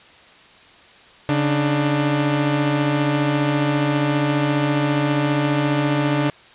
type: tone pair together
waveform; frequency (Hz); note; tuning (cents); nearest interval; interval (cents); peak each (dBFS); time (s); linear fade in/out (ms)
sawtooth; 141.66 / 298.1; C#3 / D4; +38 / +26; octave + minor second; 1288; -16; 1.29-6.3; 0
effects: white hiss -47 dBFS RMS until 6.54 s + resampled to 8000 Hz